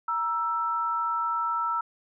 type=tone pair together; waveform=sine; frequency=941.7 / 1326 Hz; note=A#5 / E6; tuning=+17 / +10 cents; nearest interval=tritone; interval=593 cents; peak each=-30 / -26 dBFS; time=0.08-1.81 s; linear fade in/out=5 ms; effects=none